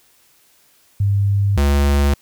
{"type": "tone pair in turn", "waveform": ["sine", "square"], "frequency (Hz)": [100, 70.84], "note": ["G2", "C#2"], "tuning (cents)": [35, 38], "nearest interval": "tritone", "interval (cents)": 597, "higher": "first", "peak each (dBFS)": -13, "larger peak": "neither", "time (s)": [[1, 1.57], [1.57, 2.14]], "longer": "neither", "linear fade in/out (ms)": 5, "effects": ["white hiss -55 dBFS RMS until 2.21 s"]}